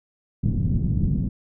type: low-pass noise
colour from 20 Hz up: white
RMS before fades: -22 dBFS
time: 0.43-1.29 s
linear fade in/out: 10 ms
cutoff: 190 Hz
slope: 24 dB/octave
effects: none

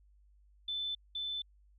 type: tone pair in turn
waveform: sine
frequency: 3520 / 3520 Hz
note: A7 / A7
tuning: 0 / 0 cents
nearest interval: unison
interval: 0 cents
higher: neither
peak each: -34 / -35 dBFS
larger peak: first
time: 0.68-0.95 / 1.15-1.42 s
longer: neither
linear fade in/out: 5 ms
effects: added 50 Hz sine -61 dBFS peak until 1.78 s

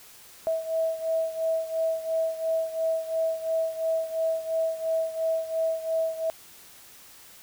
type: beating tone pair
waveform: sine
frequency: 648 / 650.9 Hz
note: E5 / E5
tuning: -30 / -22 cents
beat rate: 2.9 Hz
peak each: -26 / -30 dBFS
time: 0.47-6.3 s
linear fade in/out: 0 ms
effects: white hiss -50 dBFS RMS until 7.42 s

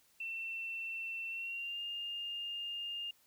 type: tone with pitch glide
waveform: sine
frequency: 2691 to 2817 Hz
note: E7 to F7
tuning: +35 to +14 cents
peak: -38 dBFS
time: 0.2-3.11 s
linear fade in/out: 5 ms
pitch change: +79 cents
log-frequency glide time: 1.29-1.81 s
effects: white hiss -69 dBFS RMS until 3.26 s

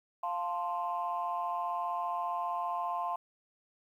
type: chord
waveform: sine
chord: F major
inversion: none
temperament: equal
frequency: 698.5 / 880 / 1046.5 Hz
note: F5 / A5 / C6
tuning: 0 / 0 / 0 cents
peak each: -35 / -37 / -34 dBFS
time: 0.23-3.16 s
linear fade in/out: 5 ms
effects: tanh soft clip ceiling -24 dBFS + 11-bit

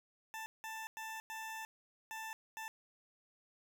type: tone bursts at uneven times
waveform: 20% pulse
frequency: 885 Hz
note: A5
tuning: 10 cents sharp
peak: -38 dBFS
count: 6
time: 0.34-0.46 / 0.64-0.87 / 0.97-1.2 / 1.3-1.65 / 2.11-2.33 / 2.57-2.68 s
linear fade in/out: 0 ms
effects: none

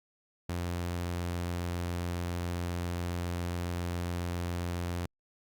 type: tone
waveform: sawtooth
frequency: 87.31 Hz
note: F2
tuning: in tune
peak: -28 dBFS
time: 0.49-5.06 s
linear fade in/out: 5 ms
effects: Opus 48 kbps

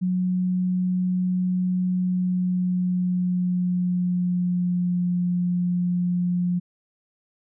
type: tone with pitch glide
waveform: sine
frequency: 182.5 to 177.51 Hz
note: F#3 to F3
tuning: -24 to +28 cents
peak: -20 dBFS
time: 0.01-6.6 s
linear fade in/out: 20 ms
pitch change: -48 cents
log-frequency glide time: 1.92-5.07 s
effects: none

